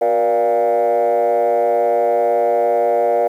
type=tone with frequency modulation; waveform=sine; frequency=587.3 Hz; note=D5; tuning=in tune; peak=-11 dBFS; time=0.01-3.28 s; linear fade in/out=10 ms; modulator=111 Hz; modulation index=1.4; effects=tanh soft clip ceiling -10 dBFS + 8-bit